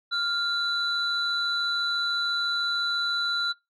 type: tone pair together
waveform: sine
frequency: 1396.9 / 3977 Hz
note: F6 / B7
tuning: 0 / +11 cents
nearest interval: octave + tritone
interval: 1811 cents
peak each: -27 dBFS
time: 0.11-3.53 s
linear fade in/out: 20 ms
effects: noise-tail reverb RT60 0.2 s tail -19 dB re dry + tanh soft clip ceiling -17 dBFS